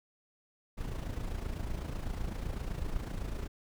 brown noise with amplitude modulation, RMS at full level -34 dBFS, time 0.77-3.48 s, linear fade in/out 20 ms, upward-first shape sine, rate 27.9 Hz, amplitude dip 60%, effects none

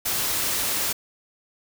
white noise, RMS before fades -25 dBFS, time 0.05-0.93 s, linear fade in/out 10 ms, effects none

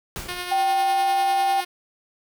pink noise with exponential decay, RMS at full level -30 dBFS, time 0.16-0.72 s, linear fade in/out 0 ms, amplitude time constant 120 ms
5% pulse tone with tremolo, 357.8 Hz, F4, 42 cents sharp, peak -16 dBFS, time 0.28-1.65 s, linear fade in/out 10 ms, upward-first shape sine, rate 10 Hz, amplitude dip 35%
sine tone with pitch glide, 775 to 783.6 Hz, G5 to G5, -20 to -1 cents, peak -18 dBFS, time 0.51-1.61 s, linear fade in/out 10 ms, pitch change +19 cents, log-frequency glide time 0.61-1.13 s
effects none

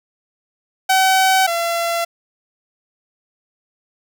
sawtooth tone pair in turn, 760 / 679.1 Hz, F#5 / F5, +46 / -49 cents, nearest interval major second, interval 195 cents, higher first, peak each -8 / -14 dBFS, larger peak first, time 0.89-1.47 / 1.47-2.05 s, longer neither, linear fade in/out 10 ms, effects none

